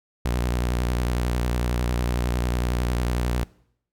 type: tone with vibrato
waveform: sawtooth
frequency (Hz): 60.5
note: B1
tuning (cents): -35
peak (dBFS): -18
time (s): 0.25-3.44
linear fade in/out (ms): 5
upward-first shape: sine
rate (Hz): 11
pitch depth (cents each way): 75
effects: noise-tail reverb RT60 0.7 s tail -22 dB re dry